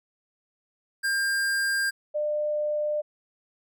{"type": "tone pair in turn", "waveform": ["square", "sine"], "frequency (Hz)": [1600, 599.3], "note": ["G6", "D5"], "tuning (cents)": [35, 35], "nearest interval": "octave + perfect fourth", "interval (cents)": 1700, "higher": "first", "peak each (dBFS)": -24, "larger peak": "neither", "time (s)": [[1.03, 1.91], [2.14, 3.02]], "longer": "neither", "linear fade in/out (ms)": 20, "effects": []}